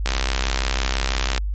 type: click train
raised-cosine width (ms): 0.2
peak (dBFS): -4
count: 88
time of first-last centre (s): 0.06-1.378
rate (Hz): 66
effects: added 50 Hz sine -21 dBFS peak until 1.54 s + MP3 32 kbps